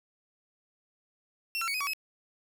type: tone with pitch steps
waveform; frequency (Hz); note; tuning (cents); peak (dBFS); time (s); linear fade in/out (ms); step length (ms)
30% pulse; 2715 / 1353 / 2235 / 2509 / 1134 / 2566; F7 / E6 / C#7 / D#7 / C#6 / E7; -50 / +45 / +14 / +14 / +39 / -47; -27; 1.55-1.934; 0; 64
effects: none